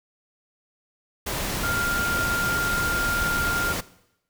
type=tone in noise; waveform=sine; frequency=1400 Hz; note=F6; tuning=4 cents sharp; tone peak=-25 dBFS; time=1.63-3.73 s; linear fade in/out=10 ms; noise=pink; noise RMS=-28 dBFS; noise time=1.26-3.81 s; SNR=0 dB; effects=noise-tail reverb RT60 0.8 s tail -18 dB re dry